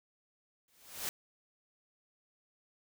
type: noise with exponential growth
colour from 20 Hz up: white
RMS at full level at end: -34 dBFS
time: 0.68-1.09 s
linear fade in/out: 1 ms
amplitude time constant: 88 ms
effects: none